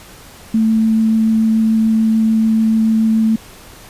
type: tone with vibrato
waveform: sine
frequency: 221.6 Hz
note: A3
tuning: 13 cents sharp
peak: -10 dBFS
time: 0.54-3.36 s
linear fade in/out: 5 ms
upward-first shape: triangle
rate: 6.9 Hz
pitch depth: 8 cents each way
effects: pink hiss -39 dBFS RMS until 3.89 s + resampled to 32000 Hz